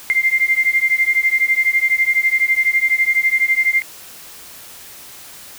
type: beating tone pair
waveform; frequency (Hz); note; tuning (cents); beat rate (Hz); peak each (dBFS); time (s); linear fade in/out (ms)
sine; 2093 / 2105; C7 / C7; 0 / +10; 12; -16; 0.1-3.82; 0
effects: white hiss -38 dBFS RMS until 5.58 s